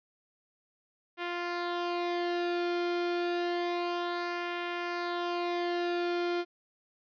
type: tone with flanger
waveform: sawtooth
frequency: 349.2 Hz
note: F4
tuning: in tune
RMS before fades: -32 dBFS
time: 1.17-6.45 s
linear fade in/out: 50 ms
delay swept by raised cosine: 0.22 to 1.07 ms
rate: 0.29 Hz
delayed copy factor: -0.55
effects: resampled to 11025 Hz